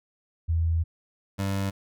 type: tone pair in turn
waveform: sine / 25% pulse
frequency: 82.41 / 98 Hz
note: E2 / G2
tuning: 0 / 0 cents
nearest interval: minor third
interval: 300 cents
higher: second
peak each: -21 / -22 dBFS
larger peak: first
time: 0.48-0.84 / 1.38-1.71 s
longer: first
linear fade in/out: 20 ms
effects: none